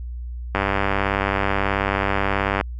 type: click train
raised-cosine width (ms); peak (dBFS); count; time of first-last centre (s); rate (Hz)
0.5; -5; 204; 0.55-2.611; 98.5
effects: added 60 Hz sine -28 dBFS peak until 2.79 s